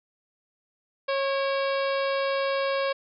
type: harmonic tone with a mistuned harmonic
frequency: 547 Hz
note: C#5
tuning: 23 cents flat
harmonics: 1 / 2 / 3 / 4 / 5 / 6 / 7 / 8 / 9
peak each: -25 / -31 / -35 / -37 / -39 / -41 / -42 / -43 / -44 dBFS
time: 1.08-2.93 s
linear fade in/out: 10 ms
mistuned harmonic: 4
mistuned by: +74 cents
effects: none